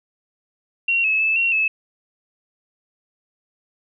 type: tone with pitch steps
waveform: sine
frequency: 2743 / 2590 / 2620 / 2735 / 2601 Hz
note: F7 / E7 / E7 / F7 / E7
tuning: -32 / -31 / -11 / -37 / -24 cents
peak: -16 dBFS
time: 0.88-1.68 s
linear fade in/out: 5 ms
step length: 160 ms
effects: none